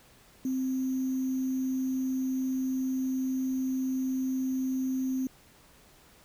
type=tone with sample-and-hold; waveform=sine; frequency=261.3 Hz; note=C4; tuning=2 cents flat; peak=-27 dBFS; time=0.45-5.27 s; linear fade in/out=2 ms; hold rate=6300 Hz; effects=pink hiss -58 dBFS RMS until 6.24 s